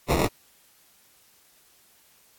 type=noise with sample-and-hold; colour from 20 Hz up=white; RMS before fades=-22 dBFS; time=0.08-0.28 s; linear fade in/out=20 ms; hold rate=1575 Hz; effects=white hiss -59 dBFS RMS until 2.38 s + AAC 64 kbps